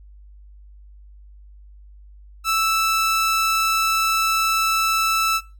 sawtooth tone, 1318.5 Hz, E6, in tune, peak -14 dBFS, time 2.44-5.41 s, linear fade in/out 50 ms, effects noise-tail reverb RT60 0.3 s tail -19 dB re dry + added 50 Hz sine -42 dBFS peak until 5.59 s

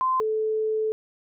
sine tone pair in turn, 1036 / 435.6 Hz, C6 / A4, -17 / -17 cents, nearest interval octave + minor third, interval 1500 cents, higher first, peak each -20 / -22 dBFS, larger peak first, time 0.01-0.2 / 0.2-0.92 s, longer second, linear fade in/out 0 ms, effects none

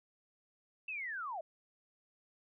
sine linear sweep, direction down, 2689 to 600 Hz, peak -38 dBFS, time 0.88-1.41 s, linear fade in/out 5 ms, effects none

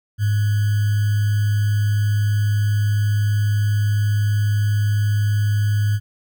sine tone with sample-and-hold, 104 Hz, G#2, 3 cents sharp, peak -15 dBFS, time 0.18-6 s, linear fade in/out 50 ms, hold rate 1575 Hz, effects none

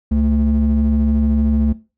triangle ring-modulated tone, 145 Hz, D3, 22 cents flat, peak -7 dBFS, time 0.11-1.73 s, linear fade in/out 10 ms, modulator 75.8 Hz, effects noise-tail reverb RT60 0.3 s tail -20 dB re dry + tanh soft clip ceiling -6 dBFS

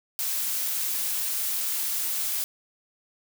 blue noise, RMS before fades -28 dBFS, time 0.19-2.44 s, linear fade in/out 0 ms, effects none

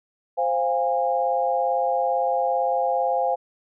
sine chord, F minor, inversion second, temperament equal with one note detuned, 523.3 / 698.5 / 816.3 Hz, C5 / F5 / Ab5, 0 / 0 / -30 cents, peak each -24 dBFS, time 0.37-3.36 s, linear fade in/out 20 ms, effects none

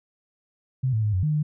sine tone with pitch steps, 129.9 / 109.8 / 105.7 / 92.4 / 152.3 / 150.8 Hz, C3 / A2 / G#2 / F#2 / D#3 / D3, -12 / -3 / +31 / -2 / -37 / +46 cents, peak -20 dBFS, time 0.83-1.43 s, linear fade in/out 10 ms, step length 100 ms, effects none

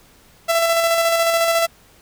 sawtooth tone with tremolo, 668 Hz, E5, 23 cents sharp, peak -10 dBFS, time 0.48-1.67 s, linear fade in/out 20 ms, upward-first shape square, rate 14 Hz, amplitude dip 30%, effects pink hiss -51 dBFS RMS until 2.01 s

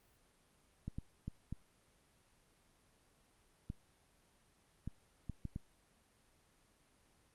clicks, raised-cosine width 5 ms, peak -29 dBFS, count 9, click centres 0.88 / 0.985 / 1.28 / 1.526 / 3.701 / 4.876 / 5.297 / 5.453 / 5.561 s, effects pink hiss -71 dBFS RMS until 7.34 s + Opus 32 kbps

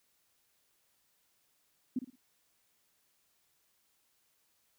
sine tone with echo, 254 Hz, B3, 49 cents sharp, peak -29 dBFS, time 1.96-1.99 s, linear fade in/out 5 ms, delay 56 ms, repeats 3, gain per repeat -10 dB, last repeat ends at 2.158 s, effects white hiss -74 dBFS RMS until 4.78 s

